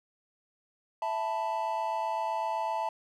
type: chord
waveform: triangle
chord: E suspended fourth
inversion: none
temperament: equal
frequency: 659.3 / 880 / 987.8 Hz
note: E5 / A5 / B5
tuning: 0 / 0 / 0 cents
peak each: -33 / -29 / -35 dBFS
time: 1.02-2.89 s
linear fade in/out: 2 ms
effects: none